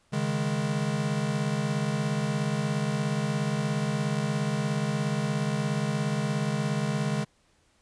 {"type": "chord", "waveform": "square", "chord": "C# suspended second", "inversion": "none", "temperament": "equal", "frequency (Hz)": [138.59, 155.56, 207.7], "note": ["C#3", "D#3", "G#3"], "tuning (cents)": [0, 0, 0], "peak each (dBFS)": -31, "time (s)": [0.12, 7.25], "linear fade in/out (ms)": 20, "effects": ["pink hiss -66 dBFS RMS until 7.81 s", "resampled to 22050 Hz"]}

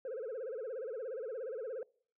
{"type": "tone with vibrato", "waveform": "sine", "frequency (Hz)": 480, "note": "B4", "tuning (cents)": -49, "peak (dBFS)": -36, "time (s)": [0.05, 1.83], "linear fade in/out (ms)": 2, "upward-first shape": "sine", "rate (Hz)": 17, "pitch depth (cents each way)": 210, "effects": ["noise-tail reverb RT60 0.5 s tail -24 dB re dry", "tanh soft clip ceiling -36 dBFS"]}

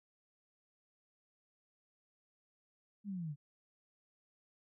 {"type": "linear sweep", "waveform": "sine", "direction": "down", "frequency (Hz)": [210.9, 137.8], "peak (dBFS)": -38, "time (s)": [3.04, 3.36], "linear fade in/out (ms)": 50, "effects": []}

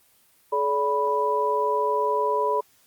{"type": "tone cluster", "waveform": "sine", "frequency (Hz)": [426.4, 576, 986], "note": ["G#4", "D5", "B5"], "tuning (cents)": [46, -34, -3], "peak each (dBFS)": [-25, -28, -23], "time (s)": [0.52, 2.61], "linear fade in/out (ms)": 10, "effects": ["white hiss -60 dBFS RMS until 2.86 s", "Opus 24 kbps"]}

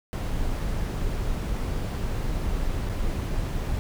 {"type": "noise with dropouts", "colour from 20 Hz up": "brown", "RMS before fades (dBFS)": -27, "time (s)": [0.13, 3.79], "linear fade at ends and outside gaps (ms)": 0, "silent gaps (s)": [2.89, 2.897], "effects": []}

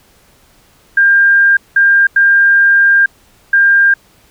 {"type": "tone bursts at uneven times", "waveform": "sine", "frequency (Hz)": 1600, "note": "G6", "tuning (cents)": 35, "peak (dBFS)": -5, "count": 4, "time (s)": [[0.97, 1.57], [1.76, 2.07], [2.16, 3.06], [3.53, 3.94]], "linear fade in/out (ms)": 5, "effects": ["pink hiss -49 dBFS RMS until 4.3 s"]}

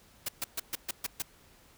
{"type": "noise bursts", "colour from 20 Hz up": "white", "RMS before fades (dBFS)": -33, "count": 7, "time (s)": [0.26, 1.222], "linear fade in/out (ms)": 5, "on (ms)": 26, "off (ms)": 130, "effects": ["pink hiss -60 dBFS RMS until 1.77 s"]}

